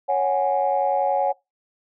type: chord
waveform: sine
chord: C# suspended fourth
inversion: none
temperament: equal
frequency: 554.4 / 740 / 830.6 Hz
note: C#5 / F#5 / G#5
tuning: 0 / 0 / 0 cents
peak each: -22 dBFS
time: 0.08-1.33 s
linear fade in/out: 20 ms
effects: noise-tail reverb RT60 0.2 s tail -23 dB re dry + tanh soft clip ceiling -10 dBFS